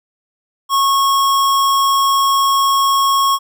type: tone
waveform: square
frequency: 1096 Hz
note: C#6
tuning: 20 cents flat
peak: -12 dBFS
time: 0.69-3.39 s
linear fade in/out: 50 ms
effects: none